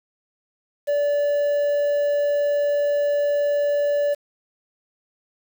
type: tone with quantisation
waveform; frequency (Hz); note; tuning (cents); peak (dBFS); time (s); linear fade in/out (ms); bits
triangle; 579; D5; -25; -16; 0.87-4.15; 20; 7
effects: none